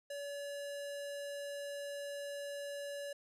square tone with low-pass filter, 570 Hz, C#5, 48 cents sharp, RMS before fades -43 dBFS, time 0.1-3.13 s, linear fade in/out 5 ms, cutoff 11000 Hz, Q 1.1, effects none

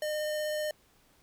square tone with vibrato, 608 Hz, D#5, 40 cents flat, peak -31 dBFS, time 0.02-0.71 s, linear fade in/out 2 ms, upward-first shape triangle, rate 16 Hz, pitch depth 9 cents each way, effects pink hiss -65 dBFS RMS until 1.22 s

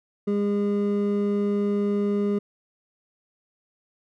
triangle tone pair together, 203.8 / 407.6 Hz, G#3 / G#4, -32 / -32 cents, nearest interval octave, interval 1200 cents, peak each -21 / -23 dBFS, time 0.27-2.39 s, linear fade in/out 10 ms, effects none

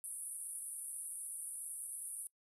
white band-pass noise, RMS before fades -45 dBFS, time 0.04-2.27 s, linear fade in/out 0 ms, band 9100 to 11000 Hz, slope 96 dB/octave, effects noise-tail reverb RT60 0.1 s tail -23 dB re dry

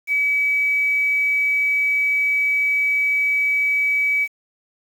sine tone with quantisation, 2283 Hz, D7, 50 cents flat, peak -16 dBFS, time 0.07-4.28 s, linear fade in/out 50 ms, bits 7, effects none

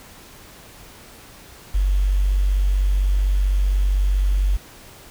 sine tone with quantisation, 47.85 Hz, G1, 41 cents flat, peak -15 dBFS, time 1.74-4.57 s, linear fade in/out 10 ms, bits 7, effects pink hiss -44 dBFS RMS until 5.1 s

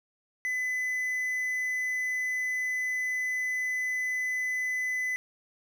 triangle tone with quantisation, 2009 Hz, B6, 29 cents sharp, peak -26 dBFS, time 0.45-5.16 s, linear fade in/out 0 ms, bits 9, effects none

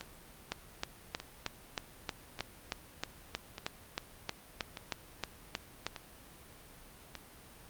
two click trains, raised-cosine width 0.2 ms, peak -24 / -16 dBFS, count 7 / 18, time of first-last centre 0.01-7.153 / 0.52-5.866 s, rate 0.84 / 3.18 Hz, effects pink hiss -55 dBFS RMS until 7.69 s + Opus 48 kbps

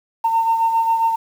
sine beating tone pair, 908 / 915.4 Hz, A#5 / A#5, -46 / -32 cents, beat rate 7.4 Hz, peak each -14 / -23 dBFS, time 0.24-1.16 s, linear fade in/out 10 ms, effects tanh soft clip ceiling -9 dBFS + 7-bit

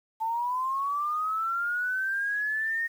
sine linear sweep, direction up, 880 to 1855 Hz, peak -26 dBFS, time 0.2-2.88 s, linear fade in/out 20 ms, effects 9-bit

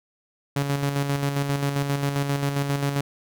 sawtooth tone with tremolo, 140.9 Hz, C#3, 29 cents sharp, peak -17 dBFS, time 0.56-3.01 s, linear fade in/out 5 ms, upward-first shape square, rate 7.5 Hz, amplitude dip 45%, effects none

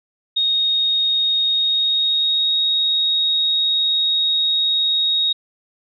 sine tone with pitch glide, 3729 to 3761 Hz, A#7 to A#7, 0 to +15 cents, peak -15 dBFS, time 0.36-5.33 s, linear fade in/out 10 ms, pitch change +15 cents, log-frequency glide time 1.47-2.56 s, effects none

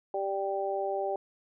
harmonic tone, 196 Hz, G3, in tune, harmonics 2 / 3 / 4, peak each -33 / -33 / -33 dBFS, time 0.14-1.16 s, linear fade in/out 2 ms, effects none

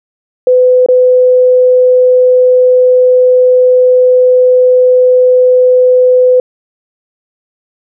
sine tone with dropouts, 504 Hz, B4, 35 cents sharp, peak -3 dBFS, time 0.47-6.4 s, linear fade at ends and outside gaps 2 ms, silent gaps 0.862-0.886 s, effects none

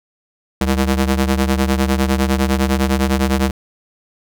sawtooth ring-modulated tone, 133.7 Hz, C3, 38 cents sharp, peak -7 dBFS, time 0.61-3.51 s, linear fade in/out 5 ms, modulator 61.9 Hz, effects none

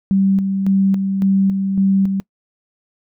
sine tone with tremolo, 194.1 Hz, G3, 17 cents flat, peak -11 dBFS, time 0.11-2.2 s, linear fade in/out 0 ms, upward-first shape square, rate 1.8 Hz, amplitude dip 45%, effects noise-tail reverb RT60 0.1 s tail -24 dB re dry

